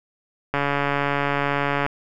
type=click train; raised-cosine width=0.5 ms; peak=-7 dBFS; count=189; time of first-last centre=0.54-1.864 s; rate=142 Hz; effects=none